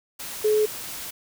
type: tone in noise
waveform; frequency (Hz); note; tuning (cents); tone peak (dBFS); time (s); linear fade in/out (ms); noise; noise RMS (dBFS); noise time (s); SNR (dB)
sine; 427.3; G#4; +49; -17; 0.44-0.66; 10; white; -35; 0.19-1.11; +15
effects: none